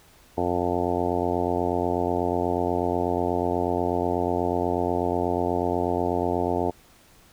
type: harmonic tone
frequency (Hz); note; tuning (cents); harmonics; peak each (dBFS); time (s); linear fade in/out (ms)
88.2; F2; +18; 1 / 2 / 3 / 4 / 5 / 6 / 7 / 8 / 9 / 10; -33 / -35 / -30 / -29 / -29 / -34 / -32 / -30 / -34 / -33; 0.37-6.71; 10
effects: pink hiss -55 dBFS RMS until 7.32 s